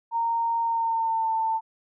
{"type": "tone with pitch glide", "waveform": "sine", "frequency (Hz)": [924, 893], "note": ["A#5", "A5"], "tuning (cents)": [-16, 25], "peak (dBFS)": -22, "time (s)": [0.11, 1.61], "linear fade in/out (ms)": 50, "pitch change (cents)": -59, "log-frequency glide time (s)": [0.61, 1.32], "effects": []}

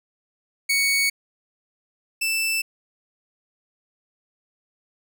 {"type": "tone pair in turn", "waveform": "sawtooth", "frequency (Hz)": [2228, 2650], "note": ["C#7", "E7"], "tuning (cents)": [8, 9], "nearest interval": "minor third", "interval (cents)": 301, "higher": "second", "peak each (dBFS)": [-15, -18], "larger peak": "first", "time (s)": [[0.69, 1.1], [2.21, 2.62]], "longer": "neither", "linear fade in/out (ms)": 10, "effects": []}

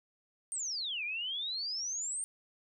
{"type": "exponential two-way sweep", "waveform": "sine", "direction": "down then up", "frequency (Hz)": [8940, 2349, 8940], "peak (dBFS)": -34, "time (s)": [0.52, 2.24], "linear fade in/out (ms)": 0, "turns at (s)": 1.04, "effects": []}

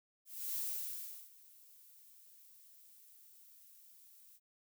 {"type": "noise with ADSR envelope", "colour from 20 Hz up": "violet", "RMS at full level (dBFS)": -38, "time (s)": [0.25, 4.4], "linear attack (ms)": 310, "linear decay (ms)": 730, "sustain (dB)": -23, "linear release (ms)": 46, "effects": []}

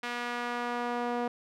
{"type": "tone with band-pass filter sweep", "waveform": "sawtooth", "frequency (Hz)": 241.3, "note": "B3", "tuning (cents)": -40, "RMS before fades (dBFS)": -33, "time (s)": [0.03, 1.28], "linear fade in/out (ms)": 5, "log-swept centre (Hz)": [2000, 660], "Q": 0.99, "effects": []}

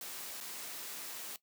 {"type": "noise with dropouts", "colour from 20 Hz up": "white", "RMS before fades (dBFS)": -44, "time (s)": [0.01, 1.36], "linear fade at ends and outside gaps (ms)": 1, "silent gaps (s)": [0.403, 0.41], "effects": ["noise-tail reverb RT60 0.1 s tail -17 dB re dry", "high-pass 200 Hz 12 dB/octave"]}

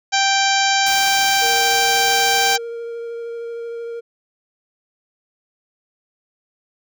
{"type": "harmonic tone", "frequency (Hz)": 784, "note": "G5", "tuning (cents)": 0, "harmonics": [1, 2, 3, 4, 5, 6, 7, 8, 9], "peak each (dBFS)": [-18, -21, -23, -24, -25, -26, -26, -27, -28], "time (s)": [0.12, 2.58], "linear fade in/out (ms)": 20}
{"type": "noise", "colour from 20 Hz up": "white", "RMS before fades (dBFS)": -28, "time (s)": [0.86, 2.56], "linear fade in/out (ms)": 5}
{"type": "tone with vibrato", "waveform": "triangle", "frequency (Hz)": 466.2, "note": "A#4", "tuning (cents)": 0, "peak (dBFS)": -24, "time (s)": [1.41, 4.01], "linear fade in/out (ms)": 20, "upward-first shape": "triangle", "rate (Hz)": 13, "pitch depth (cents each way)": 13}
{"effects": []}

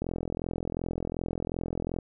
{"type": "click train", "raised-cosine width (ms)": 2, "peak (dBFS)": -18, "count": 85, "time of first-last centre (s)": [0.02, 1.987], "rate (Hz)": 42.7, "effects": []}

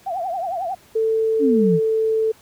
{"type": "tone with vibrato", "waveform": "sine", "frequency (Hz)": 722, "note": "F#5", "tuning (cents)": -43, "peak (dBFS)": -22, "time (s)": [0.06, 0.75], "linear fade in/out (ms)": 10, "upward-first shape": "triangle", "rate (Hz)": 11, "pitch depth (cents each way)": 180}
{"type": "tone with pitch glide", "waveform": "sine", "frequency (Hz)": [444.2, 441.6], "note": ["A4", "A4"], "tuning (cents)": [16, 6], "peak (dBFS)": -16, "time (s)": [0.95, 2.32], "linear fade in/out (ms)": 10, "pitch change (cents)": -10, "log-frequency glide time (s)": [1.09, 2.18]}
{"type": "exponential sweep", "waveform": "sine", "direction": "down", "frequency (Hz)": [298.3, 155.1], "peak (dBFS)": -15, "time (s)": [1.39, 1.8], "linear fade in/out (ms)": 50}
{"effects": ["pink hiss -51 dBFS RMS until 2.41 s", "high-pass 60 Hz 12 dB/octave"]}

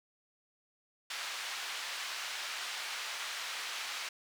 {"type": "band-pass noise", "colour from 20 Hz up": "white", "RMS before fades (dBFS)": -40, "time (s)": [1.1, 4.09], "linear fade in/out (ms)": 5, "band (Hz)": [1000, 4000], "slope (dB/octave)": 12, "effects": []}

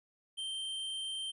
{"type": "tone", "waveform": "square", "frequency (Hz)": 3136, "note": "G7", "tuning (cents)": 0, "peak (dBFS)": -37, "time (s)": [0.37, 1.32], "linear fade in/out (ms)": 20, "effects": ["resampled to 24000 Hz"]}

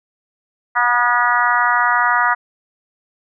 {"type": "harmonic tone with a mistuned harmonic", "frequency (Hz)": 241.8, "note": "B3", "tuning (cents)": -36, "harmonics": [3, 4, 5, 6, 7, 8], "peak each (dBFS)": [-22, -18, -18, -19, -23, -21], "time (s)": [0.75, 2.35], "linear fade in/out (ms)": 20, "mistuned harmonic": 5, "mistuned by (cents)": 22, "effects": []}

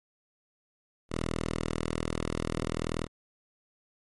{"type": "tone", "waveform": "5% pulse", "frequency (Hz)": 40.48, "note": "E1", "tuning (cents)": -31, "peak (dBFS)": -19, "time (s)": [1.09, 3.08], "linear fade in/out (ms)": 50}
{"type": "clicks", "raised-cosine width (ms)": 2, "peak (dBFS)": -23, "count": 3, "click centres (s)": [1.24, 2.579, 2.63]}
{"effects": ["MP3 48 kbps"]}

